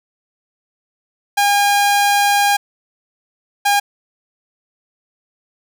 sawtooth tone bursts at uneven times, 811 Hz, G#5, 41 cents flat, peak -8 dBFS, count 2, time 1.37-2.57 / 3.65-3.8 s, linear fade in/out 10 ms, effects none

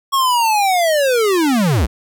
square linear sweep, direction down, 1107 to 50.4 Hz, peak -13 dBFS, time 0.12-1.87 s, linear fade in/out 20 ms, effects none

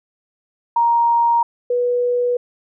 sine tone pair in turn, 937 / 488.7 Hz, A#5 / B4, +9 / -18 cents, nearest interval major seventh, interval 1127 cents, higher first, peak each -12 / -15 dBFS, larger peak first, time 0.76-1.43 / 1.7-2.37 s, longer neither, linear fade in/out 5 ms, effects none

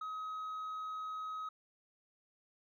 triangle tone with hard clipping, 1269 Hz, D#6, 34 cents sharp, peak -38 dBFS, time 0.01-1.49 s, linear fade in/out 5 ms, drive 1 dB, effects none

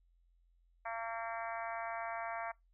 harmonic tone, 228.3 Hz, A#3, 36 cents flat, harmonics 3 / 4 / 5 / 6 / 7 / 8 / 9 / 10, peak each -42 / -44 / -46 / -48 / -49 / -50 / -51 / -52 dBFS, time 0.85-2.52 s, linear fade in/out 10 ms, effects noise-tail reverb RT60 0.2 s tail -24 dB re dry + added 43 Hz sine -67 dBFS peak until 2.73 s

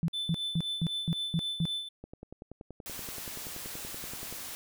sine tone bursts, 165.8 Hz, E3, 10 cents sharp, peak -25 dBFS, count 7, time 0.03-1.654 s, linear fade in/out 0 ms, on 52 ms, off 210 ms
triangle tone with tremolo, 3520 Hz, A7, in tune, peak -29 dBFS, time 0.13-1.89 s, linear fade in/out 10 ms, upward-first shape sine, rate 3.9 Hz, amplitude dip 65%
click train, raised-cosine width 2 ms, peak -30 dBFS, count 25, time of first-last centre 2.04-4.326 s, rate 10.5 Hz
white noise, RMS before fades -41 dBFS, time 2.86-4.55 s, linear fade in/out 0 ms
effects none

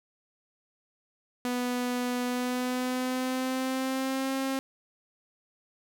sawtooth tone with pitch glide, 246.9 to 267.7 Hz, B3 to C4, 0 to +40 cents, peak -24 dBFS, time 1.45-4.59 s, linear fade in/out 0 ms, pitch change +140 cents, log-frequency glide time 2.26-4.33 s, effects none

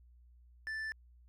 sine tone with tanh clipping, 1760 Hz, A6, in tune, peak -38 dBFS, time 0.67-0.92 s, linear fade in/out 0 ms, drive 6 dB, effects added 60 Hz sine -58 dBFS peak until 1.28 s

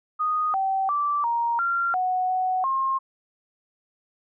sine tone with pitch steps, 1240 / 771 / 1166 / 937 / 1380 / 738 / 743 / 1068 Hz, D#6 / G5 / D6 / A#5 / F6 / F#5 / F#5 / C6, -6 / -29 / -13 / +9 / -21 / -5 / +7 / +35 cents, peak -21 dBFS, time 0.19-2.99 s, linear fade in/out 20 ms, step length 350 ms, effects none

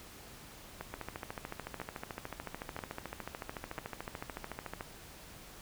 two click trains, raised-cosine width 0.5 ms, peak -24 / -24 dBFS, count 4 / 54, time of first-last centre 0.81-3.78 / 0.94-4.809 s, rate 1.01 / 13.7 Hz, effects pink hiss -52 dBFS RMS until 5.61 s

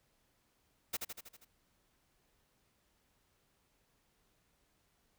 white noise with echo, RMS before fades -36 dBFS, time 0.93-0.97 s, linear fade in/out 10 ms, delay 80 ms, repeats 6, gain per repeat -4 dB, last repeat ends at 1.45 s, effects pink hiss -75 dBFS RMS until 5.18 s

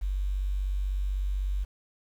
sine tone with quantisation, 48.04 Hz, G1, 34 cents flat, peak -26 dBFS, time 0.01-1.65 s, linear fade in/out 20 ms, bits 9, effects none

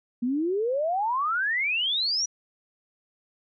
sine exponential sweep, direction up, 233.1 to 5940 Hz, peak -23 dBFS, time 0.22-2.26 s, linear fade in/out 10 ms, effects none

